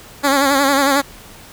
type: tone with vibrato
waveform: 10% pulse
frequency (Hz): 277.2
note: C#4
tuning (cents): 0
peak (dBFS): -4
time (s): 0.23-1.02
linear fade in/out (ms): 20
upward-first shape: sine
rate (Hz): 11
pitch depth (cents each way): 64
effects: pink hiss -40 dBFS RMS until 1.52 s